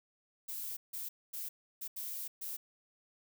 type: noise bursts at uneven times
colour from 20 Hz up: violet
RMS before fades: -41 dBFS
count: 6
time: 0.48-0.77 / 0.93-1.09 / 1.33-1.49 / 1.81-1.88 / 1.96-2.28 / 2.41-2.57 s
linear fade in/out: 10 ms
effects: none